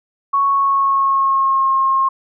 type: tone with pitch glide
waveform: sine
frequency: 1108.7 to 1072.8 Hz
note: C#6 to C6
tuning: 0 to +43 cents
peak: -12 dBFS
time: 0.33-2.09 s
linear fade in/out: 10 ms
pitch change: -57 cents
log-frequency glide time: 0.44-1.72 s
effects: none